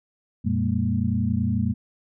sine tone cluster, 90.4 / 118 / 200.6 / 231.5 Hz, F#2 / A#2 / G3 / A#3, -40 / +22 / +40 / -12 cents, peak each -26 dBFS, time 0.44-1.74 s, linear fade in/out 20 ms, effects none

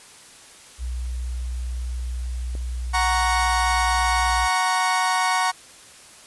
sine tone with pitch glide, 61.6 to 60.96 Hz, B1 to B1, -4 to -22 cents, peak -25 dBFS, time 0.78-4.49 s, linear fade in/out 50 ms, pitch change -18 cents, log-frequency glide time 2.2-3.25 s
click, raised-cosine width 2 ms, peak -25 dBFS, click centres 2.552 s
30% pulse chord, F# major, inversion none, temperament equal, 740 / 932.3 / 1108.7 Hz, F#5 / A#5 / C#6, 0 / 0 / 0 cents, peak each -21 dBFS, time 2.93-5.52 s, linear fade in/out 20 ms
effects white hiss -46 dBFS RMS until 6.26 s + resampled to 24000 Hz

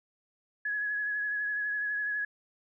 sine tone with vibrato, 1683 Hz, G#6, 23 cents sharp, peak -29 dBFS, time 0.65-2.25 s, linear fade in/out 5 ms, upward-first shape sine, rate 12 Hz, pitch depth 24 cents each way, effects none

